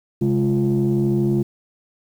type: tone cluster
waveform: sine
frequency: 133.8 / 206.2 / 347.4 Hz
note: C3 / G#3 / F4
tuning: +39 / -12 / -9 cents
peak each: -19 dBFS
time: 0.21-1.43 s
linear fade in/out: 10 ms
effects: tanh soft clip ceiling -11 dBFS + 8-bit